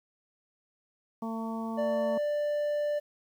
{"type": "harmonic tone", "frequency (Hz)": 225.2, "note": "A3", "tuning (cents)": 40, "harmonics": [1, 2, 3, 4, 5], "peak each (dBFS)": [-33, -43, -42, -41, -44], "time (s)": [1.22, 2.18], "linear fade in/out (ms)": 5}
{"type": "tone", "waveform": "triangle", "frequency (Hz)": 590, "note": "D5", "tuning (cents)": 8, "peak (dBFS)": -25, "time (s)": [1.77, 3], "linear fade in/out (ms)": 20}
{"effects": ["10-bit"]}